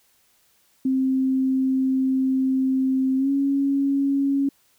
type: tone with pitch glide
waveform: sine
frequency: 263.1 to 277 Hz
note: C4 to C#4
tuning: +10 to -1 cents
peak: -18 dBFS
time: 0.85-4.49 s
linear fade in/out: 5 ms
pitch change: +89 cents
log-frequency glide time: 3.17-3.3 s
effects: white hiss -62 dBFS RMS until 4.78 s